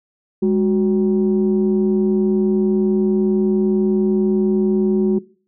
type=tone pair together; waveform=sine; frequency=205.5 / 370 Hz; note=G#3 / F#4; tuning=-18 / 0 cents; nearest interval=minor seventh; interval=1018 cents; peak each=-15 dBFS; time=0.42-5.19 s; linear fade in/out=10 ms; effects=noise-tail reverb RT60 0.4 s tail -20 dB re dry + tanh soft clip ceiling -8 dBFS